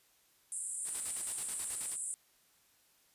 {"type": "band-pass noise", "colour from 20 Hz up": "pink", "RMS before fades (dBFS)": -40, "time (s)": [0.52, 2.14], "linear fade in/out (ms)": 0, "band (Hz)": [7800, 10000], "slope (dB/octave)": 96}
{"type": "noise with tremolo", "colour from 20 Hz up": "white", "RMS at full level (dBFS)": -45, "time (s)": [0.84, 1.97], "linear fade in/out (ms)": 50, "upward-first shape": "square", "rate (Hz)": 9.3, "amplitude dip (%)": 60}
{"effects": ["white hiss -69 dBFS RMS until 3.14 s", "resampled to 32000 Hz"]}